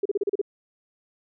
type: tone bursts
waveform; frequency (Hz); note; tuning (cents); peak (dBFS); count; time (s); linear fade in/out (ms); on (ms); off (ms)
sine; 401.7; G4; +42; -20; 7; 0.03-0.415; 5; 25; 35
effects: none